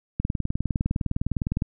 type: click train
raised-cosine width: 5 ms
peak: -12 dBFS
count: 29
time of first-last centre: 0.2-1.621 s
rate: 19.7 Hz
effects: none